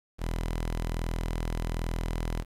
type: tone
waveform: sawtooth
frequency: 41.23 Hz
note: E1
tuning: 1 cent sharp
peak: -25 dBFS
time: 0.18-2.45 s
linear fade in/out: 50 ms
effects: resampled to 32000 Hz + 9-bit